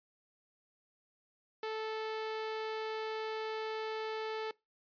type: tone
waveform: sawtooth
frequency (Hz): 438.2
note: A4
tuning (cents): -7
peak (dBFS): -32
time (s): 1.63-4.51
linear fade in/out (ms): 2
effects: noise-tail reverb RT60 0.2 s tail -22 dB re dry + resampled to 11025 Hz